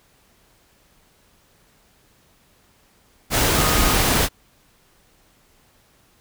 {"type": "tone in noise", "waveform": "sine", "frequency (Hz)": 1244.5, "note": "D#6", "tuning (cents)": 0, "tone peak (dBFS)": -27, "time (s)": [3.54, 3.97], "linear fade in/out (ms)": 50, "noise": "pink", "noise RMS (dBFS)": -18, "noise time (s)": [3.3, 4.29], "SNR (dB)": -12, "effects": ["pink hiss -58 dBFS RMS until 6.2 s"]}